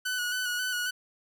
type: tone with vibrato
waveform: sawtooth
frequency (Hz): 1480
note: F#6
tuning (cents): 0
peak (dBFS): -25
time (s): 0.05-0.91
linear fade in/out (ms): 10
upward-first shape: square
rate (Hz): 3.7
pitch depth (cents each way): 26
effects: none